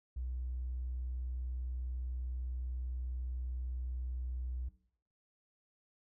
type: tone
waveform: triangle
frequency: 62.4 Hz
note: B1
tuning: 19 cents sharp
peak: -32 dBFS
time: 0.16-4.69 s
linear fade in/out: 10 ms
effects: noise-tail reverb RT60 0.6 s tail -20 dB re dry + tanh soft clip ceiling -34 dBFS